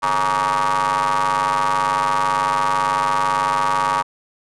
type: ring-modulated tone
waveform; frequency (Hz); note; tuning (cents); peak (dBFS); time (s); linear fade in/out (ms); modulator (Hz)
30% pulse; 98; G2; 0; -11; 0.02-4.03; 20; 1040
effects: resampled to 24000 Hz